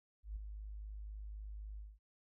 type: tone with ADSR envelope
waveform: sine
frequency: 51.91 Hz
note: G#1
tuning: in tune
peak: -38 dBFS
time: 0.23-1.99 s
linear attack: 130 ms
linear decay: 11 ms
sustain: -6 dB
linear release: 210 ms
effects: none